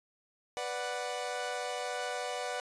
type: chord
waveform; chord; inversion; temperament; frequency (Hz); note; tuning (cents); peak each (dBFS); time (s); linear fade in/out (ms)
sawtooth; B minor; none; equal; 493.9 / 587.3 / 740; B4 / D5 / F#5; 0 / 0 / 0; -35 / -36 / -34; 0.57-2.6; 0
effects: resampled to 22050 Hz